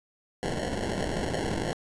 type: noise with sample-and-hold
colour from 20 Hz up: violet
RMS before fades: -30 dBFS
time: 0.43-1.73 s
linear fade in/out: 0 ms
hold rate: 1225 Hz
effects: resampled to 22050 Hz